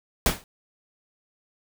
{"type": "noise with exponential decay", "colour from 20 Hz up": "pink", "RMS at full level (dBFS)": -17, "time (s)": [0.26, 0.44], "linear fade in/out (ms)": 1, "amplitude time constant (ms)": 39, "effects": []}